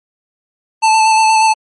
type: tone with vibrato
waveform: square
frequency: 880 Hz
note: A5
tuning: in tune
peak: -8 dBFS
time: 0.82-1.54 s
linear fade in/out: 20 ms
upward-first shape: square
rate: 8.4 Hz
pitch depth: 14 cents each way
effects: MP3 48 kbps